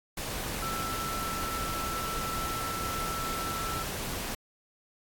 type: tone in noise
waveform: sine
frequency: 1330 Hz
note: E6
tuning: 15 cents sharp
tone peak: -34 dBFS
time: 0.62-3.83 s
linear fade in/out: 5 ms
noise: pink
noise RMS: -35 dBFS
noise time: 0.17-4.35 s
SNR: -2 dB
effects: AAC 64 kbps